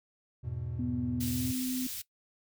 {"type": "chord", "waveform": "triangle", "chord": "E major", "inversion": "none", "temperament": "equal", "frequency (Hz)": [82.41, 103.83, 123.47], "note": ["E2", "G#2", "B2"], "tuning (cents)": [0, 0, 0], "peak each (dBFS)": [-38, -39, -35], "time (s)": [0.43, 1.53], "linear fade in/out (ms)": 20}
{"type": "tone with pitch glide", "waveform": "sine", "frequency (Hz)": [246.9, 255.6], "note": ["B3", "C4"], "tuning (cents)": [0, -40], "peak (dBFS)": -31, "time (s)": [0.79, 1.87], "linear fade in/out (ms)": 5, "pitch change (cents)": 60, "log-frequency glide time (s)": [1.29, 1.48]}
{"type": "band-stop noise", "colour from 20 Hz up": "white", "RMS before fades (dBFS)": -39, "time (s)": [1.2, 2.02], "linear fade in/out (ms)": 10, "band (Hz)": [100, 2800], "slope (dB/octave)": 12}
{"effects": ["noise-tail reverb RT60 0.1 s tail -18 dB re dry"]}